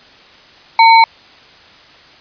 sine tone with sample-and-hold, 908 Hz, A#5, 46 cents flat, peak -3 dBFS, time 0.79-1.04 s, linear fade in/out 2 ms, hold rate 3150 Hz, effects white hiss -42 dBFS RMS until 2.2 s + resampled to 11025 Hz

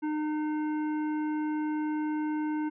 triangle tone with hard clipping, 304.9 Hz, D#4, 35 cents flat, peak -30 dBFS, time 0.02-2.7 s, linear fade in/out 20 ms, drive 15 dB, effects resampled to 8000 Hz

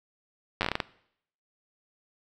slowing click train, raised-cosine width 0.3 ms, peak -10 dBFS, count 9, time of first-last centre 0.61-0.802 s, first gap 9 ms, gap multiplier 1.27, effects noise-tail reverb RT60 0.7 s tail -20 dB re dry

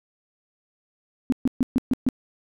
sine tone bursts, 255.6 Hz, C4, 40 cents flat, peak -16 dBFS, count 6, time 1.3-2.088 s, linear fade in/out 0 ms, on 23 ms, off 130 ms, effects none

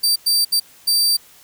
sawtooth tone bursts at uneven times, 4663 Hz, D8, 13 cents flat, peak -11 dBFS, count 4, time 0.03-0.16 / 0.26-0.45 / 0.52-0.6 / 0.87-1.17 s, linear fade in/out 10 ms, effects white hiss -48 dBFS RMS until 1.43 s

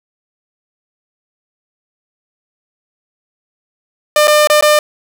sawtooth tone with dropouts, 600 Hz, D5, 37 cents sharp, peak -3 dBFS, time 4.16-4.79 s, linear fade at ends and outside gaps 2 ms, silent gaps 4.273-4.279 / 4.473-4.499 / 4.61-4.624 s, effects none

